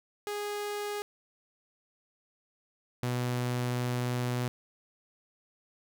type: tone pair in turn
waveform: sawtooth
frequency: 413.2 / 123.38 Hz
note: G#4 / B2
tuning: -9 / -1 cents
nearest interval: octave + major sixth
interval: 2092 cents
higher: first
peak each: -29 / -25 dBFS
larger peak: second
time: 0.27-1.02 / 3.03-4.48 s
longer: second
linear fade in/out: 0 ms
effects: none